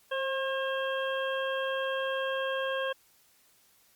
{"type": "harmonic tone with a mistuned harmonic", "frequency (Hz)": 538, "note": "C5", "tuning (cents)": 48, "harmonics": [1, 2, 3, 5, 6], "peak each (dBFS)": [-31, -37, -35, -43, -40], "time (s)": [0.11, 2.93], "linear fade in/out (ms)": 10, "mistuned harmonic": 1, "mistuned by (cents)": -22, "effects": ["white hiss -64 dBFS RMS until 3.95 s", "Opus 48 kbps"]}